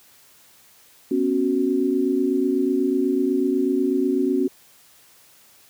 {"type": "chord", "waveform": "sine", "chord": "B suspended second", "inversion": "none", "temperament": "equal with one note detuned", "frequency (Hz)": [246.9, 275, 370], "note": ["B3", "C#4", "F#4"], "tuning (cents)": [0, -14, 0], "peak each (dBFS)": [-25, -21, -22], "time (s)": [1.11, 4.48], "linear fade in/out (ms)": 5, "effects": ["white hiss -53 dBFS RMS until 5.69 s", "high-pass 60 Hz 12 dB/octave"]}